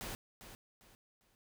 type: noise with echo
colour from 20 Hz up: pink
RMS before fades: -43 dBFS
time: 0.01-0.15 s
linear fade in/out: 0 ms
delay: 400 ms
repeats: 3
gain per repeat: -10 dB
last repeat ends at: 1.35 s
effects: none